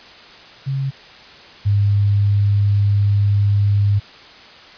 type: tone pair in turn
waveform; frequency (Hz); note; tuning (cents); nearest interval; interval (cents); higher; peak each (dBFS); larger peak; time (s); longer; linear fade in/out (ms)
sine; 135.8 / 101.49; C#3 / G#2; -35 / -39; perfect fourth; 504; first; -18 / -12; second; 0.66-0.91 / 1.65-4; second; 20
effects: white hiss -41 dBFS RMS until 4.77 s + resampled to 11025 Hz